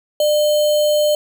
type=tone with sample-and-hold; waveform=sine; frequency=600 Hz; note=D5; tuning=37 cents sharp; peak=-12 dBFS; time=0.2-1.15 s; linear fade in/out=2 ms; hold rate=3675 Hz; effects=none